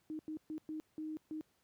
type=tone bursts at uneven times; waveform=sine; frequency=311.1 Hz; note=D#4; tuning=in tune; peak=-39 dBFS; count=6; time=0.1-0.19 / 0.28-0.37 / 0.5-0.58 / 0.69-0.8 / 0.98-1.17 / 1.31-1.41 s; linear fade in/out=0 ms; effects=pink hiss -75 dBFS RMS until 1.63 s + high-pass 80 Hz 12 dB/octave